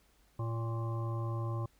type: harmonic tone with a mistuned harmonic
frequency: 114.5 Hz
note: A#2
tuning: 31 cents flat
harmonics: 1 / 3 / 5 / 7 / 9 / 10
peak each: -33 / -44 / -47 / -51 / -45 / -53 dBFS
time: 0.39-1.66 s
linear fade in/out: 5 ms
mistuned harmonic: 9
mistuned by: +31 cents
effects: added 50 Hz sine -68 dBFS peak until 1.79 s + pink hiss -69 dBFS RMS until 1.79 s